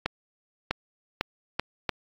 accelerating click train, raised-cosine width 0.3 ms, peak -9 dBFS, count 5, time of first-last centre 0.06-1.893 s, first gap 650 ms, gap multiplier 0.77, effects AAC 48 kbps

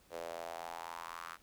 sawtooth tone with high-pass filter sweep, 84 Hz, E2, 33 cents sharp, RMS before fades -45 dBFS, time 0.1-1.38 s, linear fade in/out 50 ms, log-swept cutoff 510 to 1300 Hz, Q 3.7, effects pink hiss -66 dBFS RMS until 1.42 s

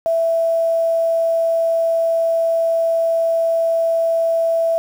sine tone with quantisation, 661 Hz, E5, 5 cents sharp, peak -14 dBFS, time 0.06-4.78 s, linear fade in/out 0 ms, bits 7, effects none

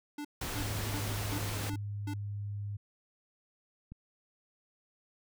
square tone bursts, 293.7 Hz, D4, in tune, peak -38 dBFS, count 6, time 0.18-2.138 s, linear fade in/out 5 ms, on 68 ms, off 310 ms
pink noise, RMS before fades -38 dBFS, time 0.41-1.7 s, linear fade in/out 5 ms
sine tone with pitch glide, 103.3 to 102.17 Hz, G#2 to G#2, -9 to -28 cents, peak -35 dBFS, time 0.55-2.77 s, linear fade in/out 10 ms, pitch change -19 cents, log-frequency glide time 1.08-2.13 s
clicks, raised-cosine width 5 ms, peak -33 dBFS, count 2, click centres 1.736 / 3.92 s
effects none

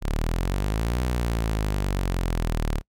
sawtooth exponential two-way sweep, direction up then down, 34.43 to 62.8 to 36.42 Hz, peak -19 dBFS, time 0.01-2.82 s, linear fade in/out 50 ms, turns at 1.02 s, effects noise-tail reverb RT60 0.1 s tail -25 dB re dry

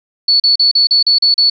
sine tone bursts, 4435 Hz, C#8, in tune, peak -7 dBFS, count 8, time 0.28-1.499 s, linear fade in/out 5 ms, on 120 ms, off 37 ms, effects none

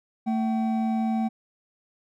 triangle tone pair together, 223.7 / 763 Hz, A3 / G5, +29 / -47 cents, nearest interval octave + major sixth, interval 2124 cents, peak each -21 / -29 dBFS, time 0.26-1.29 s, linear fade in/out 20 ms, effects none

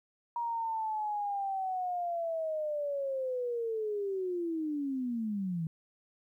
sine linear sweep, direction down, 950 to 157 Hz, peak -31 dBFS, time 0.36-5.67 s, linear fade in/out 2 ms, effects 12-bit

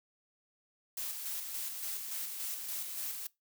blue noise with tremolo, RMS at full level -38 dBFS, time 0.97-3.27 s, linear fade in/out 5 ms, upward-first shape square, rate 3.5 Hz, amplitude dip 35%, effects noise-tail reverb RT60 0.2 s tail -22 dB re dry

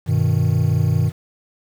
triangle chord, G augmented, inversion none, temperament equal, 98 / 123.47 / 155.56 Hz, G2 / B2 / D#3, 0 / 0 / 0 cents, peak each -17 dBFS, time 0.06-1.12 s, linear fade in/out 50 ms, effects 7-bit

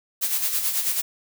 blue noise with tremolo, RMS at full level -22 dBFS, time 0.21-1.02 s, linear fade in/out 20 ms, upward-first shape sine, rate 9.2 Hz, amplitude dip 55%, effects none

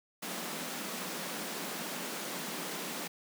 pink high-pass noise, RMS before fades -39 dBFS, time 0.22-3.08 s, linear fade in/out 10 ms, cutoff 160 Hz, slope 96 dB/octave, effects none

